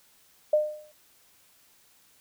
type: tone with exponential decay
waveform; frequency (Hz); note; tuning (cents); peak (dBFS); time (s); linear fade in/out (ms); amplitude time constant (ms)
sine; 606; D#5; -46; -16; 0.53-0.92; 5; 84
effects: white hiss -61 dBFS RMS until 2.2 s